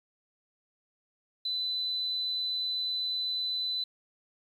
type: tone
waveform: sine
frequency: 4006 Hz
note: B7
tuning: 24 cents sharp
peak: -29 dBFS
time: 1.45-3.84 s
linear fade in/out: 5 ms
effects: 10-bit